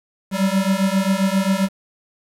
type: beating tone pair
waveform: square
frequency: 189.4 / 196.9 Hz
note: F#3 / G3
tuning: +41 / +8 cents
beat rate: 7.5 Hz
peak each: -20 dBFS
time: 0.31-1.69 s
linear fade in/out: 50 ms
effects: resampled to 32000 Hz + 7-bit